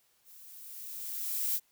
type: noise with level ramp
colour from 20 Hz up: violet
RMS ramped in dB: -55 to -29 dBFS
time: 0.24-1.6 s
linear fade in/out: 50 ms
effects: white hiss -70 dBFS RMS until 1.71 s